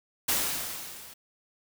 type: noise with level ramp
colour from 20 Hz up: white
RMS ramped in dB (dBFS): -25 to -48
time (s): 0.28-1.14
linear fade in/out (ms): 10
effects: none